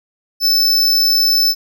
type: tone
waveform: square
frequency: 5274 Hz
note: E8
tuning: in tune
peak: -11 dBFS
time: 0.4-1.55 s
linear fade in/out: 50 ms
effects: none